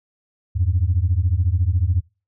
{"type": "beating tone pair", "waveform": "sine", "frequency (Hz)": [82.41, 96.41], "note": ["E2", "G2"], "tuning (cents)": [0, -28], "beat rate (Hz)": 14, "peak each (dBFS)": -18, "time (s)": [0.55, 2.01], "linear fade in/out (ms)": 20, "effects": ["noise-tail reverb RT60 0.3 s tail -24 dB re dry", "tanh soft clip ceiling -9 dBFS"]}